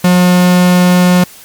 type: tone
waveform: 45% pulse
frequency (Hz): 179.6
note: F3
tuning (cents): +49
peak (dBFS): -5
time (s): 0.04-1.24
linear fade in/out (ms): 5
effects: white hiss -36 dBFS RMS until 1.44 s + MP3 96 kbps